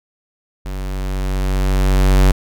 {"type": "tone with level ramp", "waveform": "square", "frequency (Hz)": 47.36, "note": "F#1", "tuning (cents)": 41, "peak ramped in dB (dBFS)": [-24, -8], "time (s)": [0.65, 2.32], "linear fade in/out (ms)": 10, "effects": []}